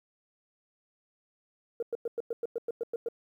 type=tone bursts; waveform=sine; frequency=466.2 Hz; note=A#4; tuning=in tune; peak=-28 dBFS; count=11; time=1.8-3.086 s; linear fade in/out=2 ms; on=26 ms; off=100 ms; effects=tanh soft clip ceiling -24 dBFS + 11-bit